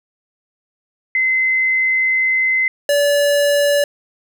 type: tone pair in turn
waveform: sine / square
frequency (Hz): 2055 / 575.5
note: C7 / D5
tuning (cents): -32 / -35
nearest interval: octave + minor seventh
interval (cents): 2203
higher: first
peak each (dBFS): -13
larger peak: neither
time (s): 1.15-2.68 / 2.89-3.84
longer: first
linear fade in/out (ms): 2
effects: none